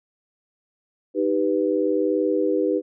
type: chord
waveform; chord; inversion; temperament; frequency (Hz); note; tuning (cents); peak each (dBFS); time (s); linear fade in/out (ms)
sine; Eb augmented; none; equal; 311.1 / 392 / 493.9; Eb4 / G4 / B4; 0 / 0 / 0; -23; 1.14-2.82; 50
effects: none